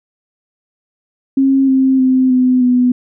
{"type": "tone with pitch steps", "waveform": "sine", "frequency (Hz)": [270, 264.4, 259, 253.7, 248.5], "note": ["C#4", "C4", "C4", "B3", "B3"], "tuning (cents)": [-45, 18, -17, 47, 11], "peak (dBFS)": -8, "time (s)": [1.37, 2.92], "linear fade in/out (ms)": 5, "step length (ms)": 310, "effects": []}